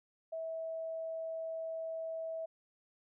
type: tone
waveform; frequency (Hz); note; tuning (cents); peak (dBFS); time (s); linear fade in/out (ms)
sine; 650; E5; -24; -37; 0.32-2.46; 10
effects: none